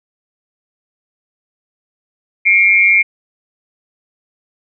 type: tone pair together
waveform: sine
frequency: 2155 / 2349 Hz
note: C#7 / D7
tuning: -49 / 0 cents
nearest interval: minor second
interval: 149 cents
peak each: -10 dBFS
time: 2.45-3.03 s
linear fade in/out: 20 ms
effects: none